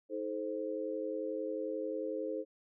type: tone cluster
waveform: sine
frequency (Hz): 316.9 / 431.8 / 523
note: D#4 / A4 / C5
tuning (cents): +32 / -33 / -1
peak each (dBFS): -40 / -39 / -38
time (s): 0.09-2.45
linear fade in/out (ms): 50
effects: none